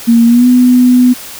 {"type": "tone with pitch glide", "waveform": "sine", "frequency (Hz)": [232.4, 249.1], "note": ["A#3", "B3"], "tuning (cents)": [-5, 15], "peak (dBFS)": -3, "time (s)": [0.07, 1.14], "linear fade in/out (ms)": 20, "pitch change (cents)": 120, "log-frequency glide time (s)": [0.26, 0.47], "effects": ["white hiss -28 dBFS RMS until 1.39 s"]}